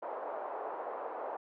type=band-pass noise; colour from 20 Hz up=white; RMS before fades=-40 dBFS; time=0.02-1.37 s; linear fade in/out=10 ms; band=460 to 920 Hz; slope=24 dB/octave; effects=none